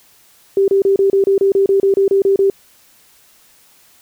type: tone bursts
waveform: sine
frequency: 392 Hz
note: G4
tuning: in tune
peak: -9 dBFS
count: 14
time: 0.57-2.5 s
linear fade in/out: 2 ms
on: 110 ms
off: 30 ms
effects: white hiss -50 dBFS RMS until 4.01 s